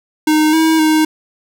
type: tone with pitch steps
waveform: square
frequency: 308.6 / 320.3 / 311.9 Hz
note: D#4 / E4 / D#4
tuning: -14 / -50 / +4 cents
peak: -10 dBFS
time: 0.27-1.05 s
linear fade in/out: 5 ms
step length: 260 ms
effects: none